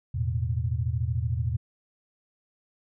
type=chord; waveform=sine; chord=E suspended fourth; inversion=none; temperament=equal; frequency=82.41 / 110 / 123.47 Hz; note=E2 / A2 / B2; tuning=0 / 0 / 0 cents; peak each=-29 dBFS; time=0.14-1.57 s; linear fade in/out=10 ms; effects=none